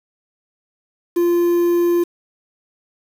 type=tone with quantisation; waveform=triangle; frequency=346.4 Hz; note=F4; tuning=14 cents flat; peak=-11 dBFS; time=1.16-2.04 s; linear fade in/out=10 ms; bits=6; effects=none